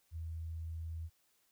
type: tone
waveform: sine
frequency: 81.5 Hz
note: E2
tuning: 19 cents flat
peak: -39 dBFS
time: 0.11-1.1 s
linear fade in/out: 50 ms
effects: white hiss -74 dBFS RMS until 1.51 s